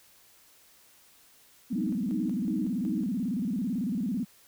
sine tone with vibrato, 220.4 Hz, A3, 3 cents sharp, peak -27 dBFS, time 1.7-4.25 s, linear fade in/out 20 ms, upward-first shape square, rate 18 Hz, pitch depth 230 cents each way
sine tone with tremolo, 311.1 Hz, D#4, in tune, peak -32 dBFS, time 1.74-3.06 s, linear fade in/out 50 ms, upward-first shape square, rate 2.7 Hz, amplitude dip 70%
effects white hiss -59 dBFS RMS until 4.47 s

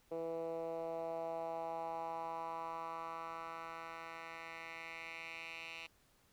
10% pulse tone with band-pass filter sweep, 164.81 Hz, E3, in tune, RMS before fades -44 dBFS, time 0.11-5.87 s, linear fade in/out 10 ms, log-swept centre 470 to 2800 Hz, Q 3.1, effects pink hiss -71 dBFS RMS until 6.32 s

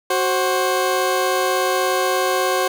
20% pulse tone pair together, 372.2 / 530 Hz, F#4 / C5, +10 / +22 cents, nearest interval tritone, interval 612 cents, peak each -15 dBFS, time 0.1-2.68 s, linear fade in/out 5 ms, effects none

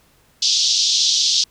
white band-pass noise, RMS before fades -17 dBFS, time 0.42-1.44 s, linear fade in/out 5 ms, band 3300 to 6000 Hz, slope 48 dB/octave, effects pink hiss -56 dBFS RMS until 1.5 s

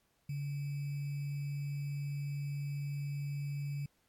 sine tone with sample-and-hold, 142.4 Hz, C#3, 47 cents sharp, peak -35 dBFS, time 0.29-3.86 s, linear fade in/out 5 ms, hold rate 2450 Hz, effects pink hiss -75 dBFS RMS until 4.08 s + AAC 64 kbps

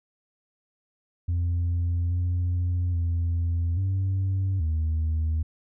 sine tone with pitch steps, 86.5 / 88.6 / 85 / 95.7 / 79.3 Hz, F2 / F2 / F2 / G2 / D#2, -16 / +25 / -46 / -41 / +33 cents, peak -20 dBFS, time 1.28-5.43 s, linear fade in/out 10 ms, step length 830 ms, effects tanh soft clip ceiling -21 dBFS

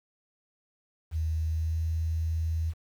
sine tone with pitch glide, 79.6 to 80.99 Hz, D#2 to E2, +40 to -30 cents, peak -26 dBFS, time 1.11-2.74 s, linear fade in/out 50 ms, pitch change +30 cents, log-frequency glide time 1.45-1.82 s, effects 9-bit

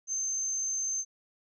sine tone, 6272 Hz, G8, in tune, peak -29 dBFS, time 0.07-1.05 s, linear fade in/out 50 ms, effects none

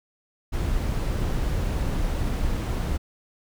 brown noise, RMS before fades -25 dBFS, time 0.52-2.98 s, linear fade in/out 20 ms, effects none

